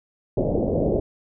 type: low-pass noise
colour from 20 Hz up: white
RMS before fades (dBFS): -22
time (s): 0.37-1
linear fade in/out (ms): 5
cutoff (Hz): 620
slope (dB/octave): 48
effects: none